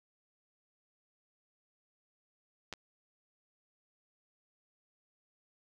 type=clicks; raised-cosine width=0.2 ms; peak=-22 / -30 dBFS; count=2; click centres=2.727 / 2.737 s; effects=10-bit